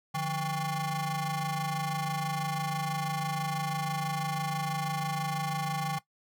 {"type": "ring-modulated tone", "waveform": "30% pulse", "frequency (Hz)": 322.7, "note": "E4", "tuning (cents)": -37, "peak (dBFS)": -24, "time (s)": [0.14, 5.99], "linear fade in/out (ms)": 10, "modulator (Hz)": 471, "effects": ["noise-tail reverb RT60 0.1 s tail -17 dB re dry"]}